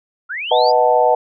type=linear sweep; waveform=sine; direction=up; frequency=1318.5 to 4976 Hz; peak=-22 dBFS; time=0.29-0.72 s; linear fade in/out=20 ms
type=chord; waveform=sine; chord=B dominant seventh; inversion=none; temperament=equal; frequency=493.9 / 622.3 / 740 / 880 Hz; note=B4 / D#5 / F#5 / A5; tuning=0 / 0 / 0 / 0 cents; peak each=-16 dBFS; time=0.51-1.15 s; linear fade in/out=5 ms
effects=none